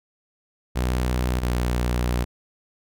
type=tone pair in turn; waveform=sawtooth; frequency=62.1 / 60.79 Hz; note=B1 / B1; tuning=+10 / -27 cents; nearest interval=unison; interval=37 cents; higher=first; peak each=-17 dBFS; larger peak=neither; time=0.75-1.41 / 1.41-2.25 s; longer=second; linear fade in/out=20 ms; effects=none